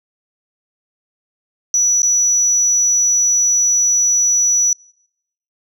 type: tone with dropouts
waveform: sine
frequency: 5900 Hz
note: F#8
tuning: 6 cents flat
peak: -10 dBFS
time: 1.74-4.73 s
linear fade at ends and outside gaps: 1 ms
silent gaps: 2.02-2.03 s
effects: noise-tail reverb RT60 0.8 s tail -26 dB re dry + tanh soft clip ceiling -7 dBFS

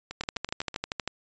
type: two click trains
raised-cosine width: 0.2 ms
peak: -12 / -19 dBFS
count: 12 / 6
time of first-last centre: 0.21-1.076 / 0.11-0.743 s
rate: 12.7 / 7.9 Hz
effects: resampled to 16000 Hz

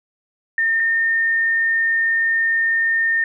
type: tone pair in turn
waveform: sine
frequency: 1815 / 1821.6 Hz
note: A#6 / A#6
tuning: -47 / -40 cents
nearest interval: unison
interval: 7 cents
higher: second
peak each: -15 dBFS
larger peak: neither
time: 0.58-0.8 / 0.8-3.24 s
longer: second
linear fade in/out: 2 ms
effects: none

